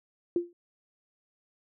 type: tone with exponential decay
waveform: sine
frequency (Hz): 347.1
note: F4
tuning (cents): -11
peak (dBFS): -20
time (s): 0.36-0.53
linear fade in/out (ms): 2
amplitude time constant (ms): 35
effects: none